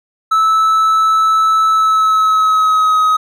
triangle tone with pitch glide, 1308 to 1264.9 Hz, E6 to D#6, -14 to +28 cents, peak -7 dBFS, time 0.31-3.17 s, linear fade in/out 10 ms, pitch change -58 cents, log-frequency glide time 1.7-2.99 s, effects none

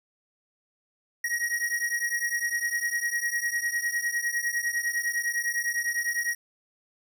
square beating tone pair, 1890 / 1899.9 Hz, A#6 / A#6, +23 / +32 cents, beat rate 9.9 Hz, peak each -29 / -31 dBFS, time 1.24-6.35 s, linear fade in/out 5 ms, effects none

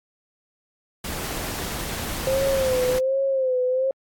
pink noise, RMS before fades -30 dBFS, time 1.04-2.99 s, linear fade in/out 5 ms
sine tone with vibrato, 523.3 Hz, C5, in tune, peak -19 dBFS, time 2.27-3.91 s, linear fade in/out 2 ms, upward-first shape sine, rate 1.3 Hz, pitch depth 69 cents each way
effects AAC 64 kbps

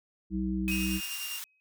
harmonic tone, 63.7 Hz, C2, 46 cents flat, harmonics 1 / 3 / 5, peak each -35 / -30 / -34 dBFS, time 0.3-1.01 s, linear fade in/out 50 ms
white high-pass noise, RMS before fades -40 dBFS, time 0.68-1.44 s, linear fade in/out 0 ms, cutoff 990 Hz, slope 24 dB/octave
sine tone with exponential decay, 2535 Hz, D#7, 32 cents sharp, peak -30 dBFS, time 0.68-1.6 s, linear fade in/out 0 ms, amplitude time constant 200 ms
sawtooth tone with tremolo, 2794 Hz, F7, in tune, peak -32 dBFS, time 0.71-1.39 s, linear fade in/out 5 ms, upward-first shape square, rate 10 Hz, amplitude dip 40%
effects none

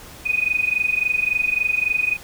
sine tone with amplitude modulation, 2489 Hz, D#7, in tune, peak -14 dBFS, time 0.25-2.17 s, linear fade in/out 20 ms, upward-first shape sine, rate 23.6 Hz, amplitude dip 85%, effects pink hiss -41 dBFS RMS until 2.23 s

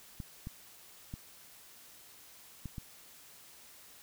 clicks, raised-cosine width 5 ms, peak -28 dBFS, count 5, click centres 0.202 / 0.471 / 1.139 / 2.657 / 2.782 s, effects white hiss -56 dBFS RMS until 4.02 s

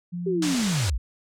sine tone, 175.3 Hz, F3, 7 cents sharp, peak -28 dBFS, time 0.12-0.55 s, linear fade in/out 20 ms
sine linear sweep, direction down, 397.5 to 44.1 Hz, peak -22 dBFS, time 0.26-0.98 s, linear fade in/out 10 ms
white low-pass noise, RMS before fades -31 dBFS, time 0.42-0.9 s, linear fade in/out 5 ms, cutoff 7800 Hz, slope 24 dB/octave
effects none

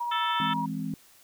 sine tone with tremolo, 954 Hz, A#5, 40 cents sharp, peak -27 dBFS, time 0-0.66 s, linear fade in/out 10 ms, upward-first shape triangle, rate 14 Hz, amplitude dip 25%
harmonic tone, 440 Hz, A4, in tune, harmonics 3 / 4 / 5 / 6 / 7 / 8, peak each -29 / -35 / -42 / -40 / -35 / -35 dBFS, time 0.11-0.54 s, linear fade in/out 10 ms
sine chord, E augmented, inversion none, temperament equal, 164.81 / 207.7 / 261.6 Hz, E3 / G#3 / B#3, 0 / 0 / 0 cents, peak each -34 dBFS, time 0.4-0.94 s, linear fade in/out 2 ms
effects white hiss -57 dBFS RMS until 1.23 s

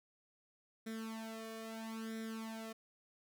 sawtooth tone with flanger, 223.1 Hz, A3, 24 cents sharp, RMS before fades -45 dBFS, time 0.86-2.73 s, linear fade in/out 10 ms, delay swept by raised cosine 0.53 to 1.73 ms, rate 0.76 Hz, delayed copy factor +0.85, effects none

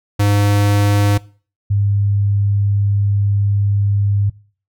square / sine tone pair in turn, 102.1 / 101.04 Hz, G#2 / G#2, -29 / -47 cents, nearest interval unison, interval 18 cents, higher first, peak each -12 dBFS, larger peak neither, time 0.19-1.18 / 1.7-4.3 s, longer second, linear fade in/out 10 ms, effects noise-tail reverb RT60 0.4 s tail -21 dB re dry

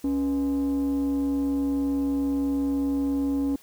sine tone with frequency modulation, 277.7 Hz, C#4, 3 cents sharp, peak -20 dBFS, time 0.04-3.56 s, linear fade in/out 5 ms, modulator 211 Hz, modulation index 0.34, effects tanh soft clip ceiling -21 dBFS + white hiss -54 dBFS RMS until 3.62 s

